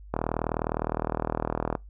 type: click train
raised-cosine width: 1 ms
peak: -12 dBFS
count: 65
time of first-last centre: 0.14-1.752 s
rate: 39.7 Hz
effects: noise-tail reverb RT60 0.2 s tail -25 dB re dry + added 50 Hz sine -43 dBFS peak until 1.89 s